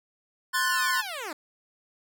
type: chord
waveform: square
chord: F# diminished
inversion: second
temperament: equal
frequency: 1046.5 / 1480 / 1760 Hz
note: C6 / F#6 / A6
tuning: 0 / 0 / 0 cents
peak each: -29 dBFS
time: 0.53-1.02 s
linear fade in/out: 20 ms
type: linear sweep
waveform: 10% pulse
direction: down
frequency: 1760 to 277.2 Hz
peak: -25 dBFS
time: 0.54-1.33 s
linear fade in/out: 5 ms
effects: none